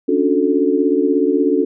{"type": "chord", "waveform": "sine", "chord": "D major seventh", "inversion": "third", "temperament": "equal with one note detuned", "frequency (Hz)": [277.2, 293.7, 362.6, 440], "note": ["C#4", "D4", "F#4", "A4"], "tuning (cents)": [0, 0, -35, 0], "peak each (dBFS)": -18, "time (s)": [0.08, 1.65], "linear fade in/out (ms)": 10, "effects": []}